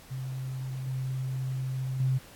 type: tone with level steps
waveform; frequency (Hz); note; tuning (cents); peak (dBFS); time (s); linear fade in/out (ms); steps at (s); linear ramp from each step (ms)
sine; 130.81; C3; 0; -32 / -29 / -23; 0.1-2.19; 20; 0.87 / 2; 2
effects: pink hiss -52 dBFS RMS until 2.35 s + AAC 64 kbps